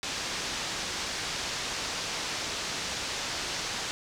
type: low-pass noise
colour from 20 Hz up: white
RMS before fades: -34 dBFS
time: 0.03-3.91 s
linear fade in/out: 0 ms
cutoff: 6300 Hz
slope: 24 dB/octave
effects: none